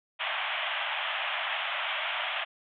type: band-pass noise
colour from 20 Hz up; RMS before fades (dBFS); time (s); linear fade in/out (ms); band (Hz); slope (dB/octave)
white; -32; 0.19-2.45; 20; 600 to 3400; 96
effects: none